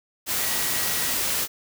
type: tone in noise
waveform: sine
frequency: 1921 Hz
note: B6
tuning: 48 cents flat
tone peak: -36 dBFS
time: 0.38-1.15 s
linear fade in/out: 50 ms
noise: white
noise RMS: -25 dBFS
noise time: 0.26-1.48 s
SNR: -14 dB
effects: none